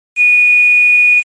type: tone with quantisation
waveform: sine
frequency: 2460 Hz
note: D#7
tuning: 20 cents flat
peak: -5 dBFS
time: 0.16-1.23 s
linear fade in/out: 50 ms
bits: 5
effects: MP3 48 kbps